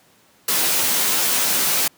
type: noise with comb filter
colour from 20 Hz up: white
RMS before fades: -19 dBFS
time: 0.48-1.88 s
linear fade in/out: 5 ms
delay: 14 ms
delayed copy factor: -0.6
effects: pink hiss -55 dBFS RMS until 1.97 s + high-pass 150 Hz 12 dB/octave